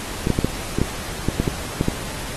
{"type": "clicks", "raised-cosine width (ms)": 3, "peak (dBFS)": -5, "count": 11, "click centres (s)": [0.271, 0.303, 0.389, 0.446, 0.786, 0.816, 1.286, 1.4, 1.478, 1.811, 1.884], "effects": ["pink hiss -31 dBFS RMS until 2.36 s", "AAC 32 kbps"]}